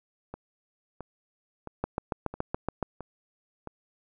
two click trains, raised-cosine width 1 ms, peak -14 / -24 dBFS, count 8 / 6, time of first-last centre 1.84-2.827 / 0.34-3.673 s, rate 7.09 / 1.5 Hz, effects none

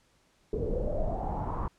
brown noise with low-pass filter sweep, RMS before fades -31 dBFS, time 0.53-1.68 s, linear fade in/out 2 ms, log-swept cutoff 420 to 1100 Hz, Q 7.8, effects pink hiss -67 dBFS RMS until 1.78 s + low-pass 9000 Hz 12 dB/octave

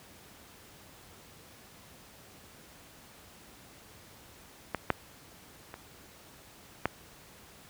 clicks, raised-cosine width 0.5 ms, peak -15 / -9 / -26 / -11 dBFS, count 4, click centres 4.747 / 4.903 / 5.741 / 6.856 s, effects pink hiss -54 dBFS RMS until 7.69 s + high-pass 60 Hz 12 dB/octave

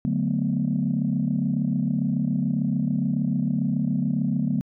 sine chord, B minor seventh, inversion first, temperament equal, 146.83 / 185 / 220 / 246.9 Hz, D3 / F#3 / A3 / B3, 0 / 0 / 0 / 0 cents, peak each -26 dBFS, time 0.05-4.61 s, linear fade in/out 0 ms, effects tanh soft clip ceiling -13 dBFS

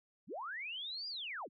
sine linear two-way sweep, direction up then down, 116.8 to 4925 to 116.8 Hz, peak -40 dBFS, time 0.27-1.49 s, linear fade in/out 50 ms, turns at 1.08 s, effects none

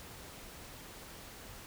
silence, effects pink hiss -50 dBFS RMS until 1.66 s

